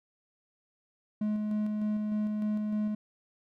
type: tone with tremolo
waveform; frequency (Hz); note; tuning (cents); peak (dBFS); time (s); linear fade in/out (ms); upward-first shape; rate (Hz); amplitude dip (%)
triangle; 211.8; G#3; +34; -25; 1.21-2.95; 5; square; 3.3; 25
effects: none